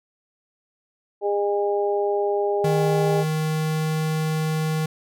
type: harmonic tone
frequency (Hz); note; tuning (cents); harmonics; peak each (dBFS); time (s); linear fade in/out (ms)
203.3; G#3; -37; 2 / 3 / 4; -21 / -27 / -27; 1.21-3.25; 50
type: tone with pitch glide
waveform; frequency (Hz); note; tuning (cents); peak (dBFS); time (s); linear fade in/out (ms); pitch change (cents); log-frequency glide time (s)
square; 155.56 to 156.91; D#3 to D#3; 0 to +15; -22; 2.64-4.86; 5; +15; 2.8-4.04
effects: none